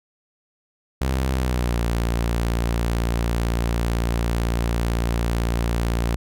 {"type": "tone with pitch glide", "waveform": "sawtooth", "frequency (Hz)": [65.41, 57.94], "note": ["C2", "A#1"], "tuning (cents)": [0, -10], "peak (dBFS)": -16, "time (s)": [1.01, 6.16], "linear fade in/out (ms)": 5, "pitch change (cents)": -210, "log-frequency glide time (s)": [1.32, 1.8], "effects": []}